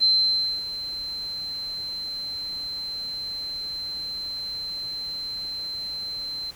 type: tone with ADSR envelope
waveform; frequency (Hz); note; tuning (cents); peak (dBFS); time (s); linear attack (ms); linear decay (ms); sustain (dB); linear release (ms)
sine; 4100; C8; -36; -15; 0-6.51; 31; 590; -14; 8
effects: pink hiss -48 dBFS RMS until 6.55 s